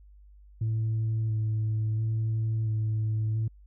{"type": "tone with vibrato", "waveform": "sine", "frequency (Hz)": 110, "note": "A2", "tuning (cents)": 0, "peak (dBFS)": -23, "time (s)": [0.61, 3.48], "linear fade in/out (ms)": 5, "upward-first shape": "square", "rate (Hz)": 0.73, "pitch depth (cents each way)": 16, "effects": ["tanh soft clip ceiling -23 dBFS", "added 50 Hz sine -50 dBFS peak until 3.66 s"]}